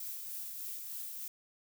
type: noise with tremolo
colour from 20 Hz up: violet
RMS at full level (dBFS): -41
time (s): 0-1.28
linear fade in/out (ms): 2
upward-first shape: sine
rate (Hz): 3.3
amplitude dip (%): 30
effects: none